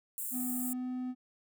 white high-pass noise, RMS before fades -38 dBFS, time 0.18-0.73 s, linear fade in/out 0 ms, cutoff 7300 Hz, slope 96 dB/octave
triangle tone with pitch glide, 250.1 to 252.7 Hz, B3 to B3, +22 to +40 cents, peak -32 dBFS, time 0.31-1.15 s, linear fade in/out 50 ms, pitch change +18 cents, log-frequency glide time 0.61-0.88 s
effects none

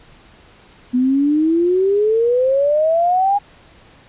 sine exponential sweep, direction up, 245.3 to 823 Hz, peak -12 dBFS, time 0.93-3.39 s, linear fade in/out 20 ms, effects pink hiss -47 dBFS RMS until 4.08 s + resampled to 8000 Hz

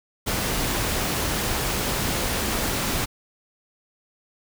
pink noise, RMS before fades -25 dBFS, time 0.26-3.06 s, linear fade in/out 20 ms, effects none

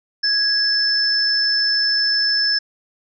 sine tone pair together, 1661.2 / 5274 Hz, G#6 / E8, 0 / 0 cents, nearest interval octave + minor sixth, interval 2000 cents, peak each -22 / -16 dBFS, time 0.23-2.59 s, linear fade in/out 10 ms, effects none

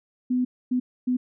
sine tone bursts at uneven times, 250.8 Hz, B3, 27 cents sharp, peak -20 dBFS, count 3, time 0.3-0.45 / 0.71-0.8 / 1.07-1.17 s, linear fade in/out 10 ms, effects none

